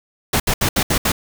pink noise bursts at uneven times, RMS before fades -17 dBFS, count 6, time 0.33-0.4 / 0.47-0.54 / 0.61-0.69 / 0.76-0.83 / 0.9-0.98 / 1.05-1.12 s, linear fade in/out 5 ms, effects none

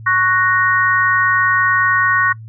sine chord, F# major, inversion second, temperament equal, 1108.7 / 1480 / 1864.7 Hz, C#6 / F#6 / A#6, 0 / 0 / 0 cents, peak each -16 dBFS, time 0.06-2.33 s, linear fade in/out 10 ms, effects noise-tail reverb RT60 0.1 s tail -22 dB re dry + added 111 Hz sine -31 dBFS peak until 2.48 s

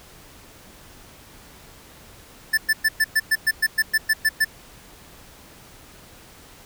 square tone bursts, 1760 Hz, A6, in tune, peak -16 dBFS, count 13, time 2.53-4.448 s, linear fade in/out 10 ms, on 46 ms, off 110 ms, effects pink hiss -47 dBFS RMS until 6.65 s

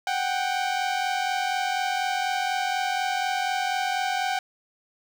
sawtooth tone pair together, 742 / 786.1 Hz, F#5 / G5, +5 / +5 cents, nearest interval minor second, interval 100 cents, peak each -23 dBFS, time 0.07-4.39 s, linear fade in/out 2 ms, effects low-pass 6000 Hz 12 dB/octave + 8-bit

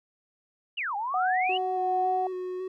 sine exponential two-way sweep, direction down then up, 3037 to 784 to 3037 Hz, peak -28 dBFS, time 0.77-1.58 s, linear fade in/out 10 ms, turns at 0.96 s
sine tone with tremolo, 740 Hz, F#5, in tune, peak -23 dBFS, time 1.14-2.27 s, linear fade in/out 2 ms, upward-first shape sine, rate 1.4 Hz, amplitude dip 40%
triangle tone with vibrato, 370 Hz, F#4, in tune, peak -29 dBFS, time 1.49-2.68 s, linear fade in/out 5 ms, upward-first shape square, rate 1.8 Hz, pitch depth 18 cents each way
effects none

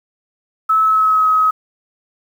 sine tone with pitch glide, 1300 to 1271.8 Hz, E6 to D#6, -24 to +38 cents, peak -10 dBFS, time 0.69-1.51 s, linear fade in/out 10 ms, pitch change -38 cents, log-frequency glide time 0.83-1.27 s, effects 7-bit

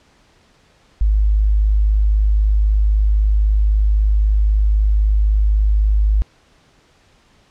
sine tone, 51.91 Hz, G#1, in tune, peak -11 dBFS, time 1.01-6.22 s, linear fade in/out 0 ms, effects pink hiss -54 dBFS RMS until 7.5 s + low-pass 6000 Hz 12 dB/octave

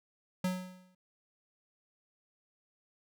square tone with exponential decay, 183.7 Hz, F#3, 12 cents flat, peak -28 dBFS, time 0.44-0.95 s, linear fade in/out 5 ms, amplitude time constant 110 ms, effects none

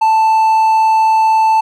triangle tone, 882 Hz, A5, 4 cents sharp, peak -6 dBFS, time 0.01-1.61 s, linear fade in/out 10 ms, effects none

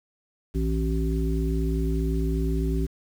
harmonic tone with a mistuned harmonic, 54.1 Hz, A1, 29 cents flat, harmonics 1 / 3 / 5 / 7, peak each -24 / -29 / -31 / -32 dBFS, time 0.54-2.87 s, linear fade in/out 20 ms, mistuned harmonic 1, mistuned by +150 cents, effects 8-bit

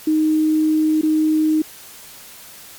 sine tone with dropouts, 311.1 Hz, D#4, in tune, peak -13 dBFS, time 0.07-1.62 s, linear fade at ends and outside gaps 5 ms, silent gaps 1.013-1.031 s, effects white hiss -40 dBFS RMS until 2.78 s + MP3 96 kbps

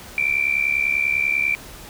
sine tone with amplitude modulation, 2349 Hz, D7, in tune, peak -14 dBFS, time 0.18-1.55 s, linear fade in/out 0 ms, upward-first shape sine, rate 70.1 Hz, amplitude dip 80%, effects pink hiss -40 dBFS RMS until 1.89 s

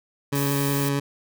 20% pulse tone with vibrato, 140.7 Hz, C#3, 26 cents sharp, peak -17 dBFS, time 0.32-1 s, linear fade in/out 10 ms, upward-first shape sine, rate 11 Hz, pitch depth 9 cents each way
blue noise, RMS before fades -31 dBFS, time 0.35-0.89 s, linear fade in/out 5 ms
effects none

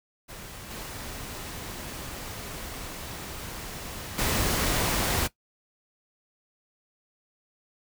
pink noise with level steps, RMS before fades -42 / -38 / -26 dBFS, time 0.28-5.28 s, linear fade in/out 20 ms, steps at 0.7 / 4.18 s, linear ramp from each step 10 ms, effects noise-tail reverb RT60 0.1 s tail -17 dB re dry

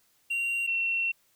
triangle / sine tone pair in turn, 2758 / 2718 Hz, F7 / F7, -22 / -48 cents, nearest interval unison, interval 26 cents, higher first, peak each -25 dBFS, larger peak neither, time 0.3-0.67 / 0.67-1.12 s, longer second, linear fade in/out 10 ms, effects white hiss -67 dBFS RMS until 1.35 s

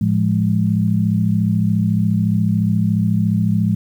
sine tone cluster, 110 / 173.2 / 207.3 Hz, A2 / F3 / G#3, 0 / -14 / -3 cents, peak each -18 dBFS, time 0.01-3.75 s, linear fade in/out 5 ms, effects 8-bit

